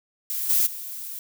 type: noise with level steps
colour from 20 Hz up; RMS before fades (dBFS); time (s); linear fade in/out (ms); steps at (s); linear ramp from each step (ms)
violet; -28 / -20 / -35; 0.3-1.19; 0; 0.49 / 0.66; 10
effects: none